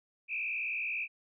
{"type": "tone with frequency modulation", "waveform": "sine", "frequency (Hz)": 2483, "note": "D#7", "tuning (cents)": -4, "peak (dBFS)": -32, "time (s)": [0.28, 1.08], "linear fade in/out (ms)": 50, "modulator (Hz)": 59.5, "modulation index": 2.5, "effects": []}